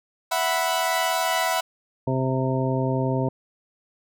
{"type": "chord", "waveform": "sawtooth", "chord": "E suspended second", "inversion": "none", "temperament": "equal", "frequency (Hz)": [659.3, 740, 987.8], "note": ["E5", "F#5", "B5"], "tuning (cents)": [0, 0, 0], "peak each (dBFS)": -22, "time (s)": [0.31, 1.61], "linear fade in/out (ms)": 10}
{"type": "harmonic tone", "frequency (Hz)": 131.1, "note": "C3", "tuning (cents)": 4, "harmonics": [1, 2, 3, 4, 5, 7], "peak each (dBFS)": [-24, -27, -29, -30, -31, -32], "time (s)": [2.07, 3.29], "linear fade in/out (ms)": 5}
{"effects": []}